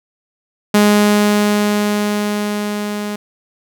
sawtooth tone with level ramp, 207.7 Hz, G#3, in tune, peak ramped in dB -4 to -17 dBFS, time 0.74-3.16 s, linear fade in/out 5 ms, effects none

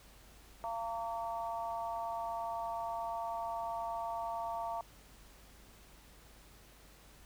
harmonic tone, 228.7 Hz, A#3, 33 cents flat, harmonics 3 / 4 / 5, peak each -39 / -39 / -45 dBFS, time 0.64-4.81 s, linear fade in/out 0 ms, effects added 50 Hz sine -60 dBFS peak until 7.25 s + pink hiss -60 dBFS RMS until 7.25 s

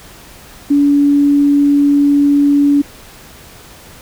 sine tone, 285.9 Hz, D4, 46 cents flat, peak -7 dBFS, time 0.7-2.82 s, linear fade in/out 10 ms, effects pink hiss -38 dBFS RMS until 4.01 s

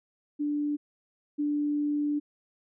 sine tone pair in turn, 293.7 / 293.7 Hz, D4 / D4, 0 / 0 cents, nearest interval unison, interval 0 cents, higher neither, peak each -26 / -25 dBFS, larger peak second, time 0.39-0.77 / 1.38-2.2 s, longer second, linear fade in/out 20 ms, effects none

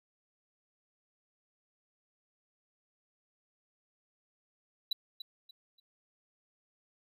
triangle tone with echo, 3951 Hz, B7, in tune, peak -27 dBFS, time 4.91-4.93 s, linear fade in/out 5 ms, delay 290 ms, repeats 3, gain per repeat -11 dB, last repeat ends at 5.8 s, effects none

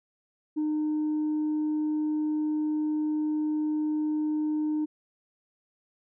sine tone, 305.2 Hz, D#4, 33 cents flat, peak -23 dBFS, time 0.56-4.86 s, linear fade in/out 20 ms, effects tanh soft clip ceiling -23 dBFS

